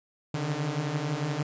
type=tone cluster; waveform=sawtooth; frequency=138.2 / 149.5 / 156 Hz; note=C#3 / D3 / D#3; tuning=-5 / +31 / +5 cents; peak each=-30 / -26 / -33 dBFS; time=0.34-1.43 s; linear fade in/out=5 ms; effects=resampled to 16000 Hz